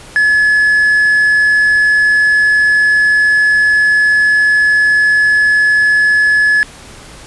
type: tone with hard clipping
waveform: sine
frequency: 1707 Hz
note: G#6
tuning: 47 cents sharp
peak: -8 dBFS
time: 0.16-6.63 s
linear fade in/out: 0 ms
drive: 2 dB
effects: pink hiss -35 dBFS RMS until 7.26 s + resampled to 24000 Hz